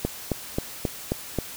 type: click train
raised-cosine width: 2 ms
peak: -10 dBFS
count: 6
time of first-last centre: 0.05-1.387 s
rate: 3.74 Hz
effects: white hiss -39 dBFS RMS until 1.56 s